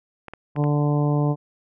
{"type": "clicks", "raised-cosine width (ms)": 0.5, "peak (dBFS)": -21, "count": 4, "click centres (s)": [0.283, 0.336, 0.563, 0.64]}
{"type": "harmonic tone", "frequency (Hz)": 146.83, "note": "D3", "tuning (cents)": 0, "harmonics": [1, 2, 3, 4, 5, 6, 7], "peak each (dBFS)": [-19, -25, -29, -31, -33, -35, -36], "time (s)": [0.55, 1.36], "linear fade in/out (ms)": 50}
{"effects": []}